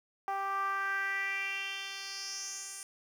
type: tone with band-pass filter sweep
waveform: 10% pulse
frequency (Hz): 392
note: G4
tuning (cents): 0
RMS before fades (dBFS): -36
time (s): 0.28-2.83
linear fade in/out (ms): 0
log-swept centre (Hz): 860 to 8600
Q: 3.8
effects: 10-bit